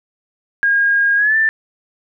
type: tone with pitch glide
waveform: sine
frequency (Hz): 1626 to 1773.2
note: G#6 to A6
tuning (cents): -37 to +13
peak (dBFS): -11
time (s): 0.63-1.49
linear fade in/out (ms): 0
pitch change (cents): +150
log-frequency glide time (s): 1.16-1.36
effects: none